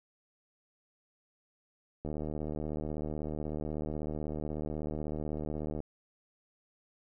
click train, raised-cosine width 2 ms, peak -24 dBFS, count 287, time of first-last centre 2.05-5.803 s, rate 76.2 Hz, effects none

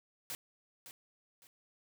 white noise with echo, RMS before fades -41 dBFS, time 0.3-0.35 s, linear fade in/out 0 ms, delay 560 ms, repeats 2, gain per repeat -10 dB, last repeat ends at 1.47 s, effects none

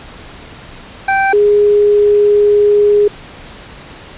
25% pulse / sine tone pair in turn, 780 / 413.2 Hz, G5 / G#4, -9 / -9 cents, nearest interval major seventh, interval 1100 cents, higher first, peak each -6 dBFS, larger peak neither, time 1.08-1.33 / 1.33-3.08 s, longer second, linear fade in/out 5 ms, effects pink hiss -34 dBFS RMS until 4.17 s + resampled to 8000 Hz

